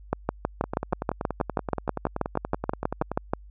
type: two click trains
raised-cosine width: 1 ms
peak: -9 / -14 dBFS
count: 21 / 27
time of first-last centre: 0.13-3.335 / 0.64-3.116 s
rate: 6.24 / 10.5 Hz
effects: added 50 Hz sine -44 dBFS peak until 3.5 s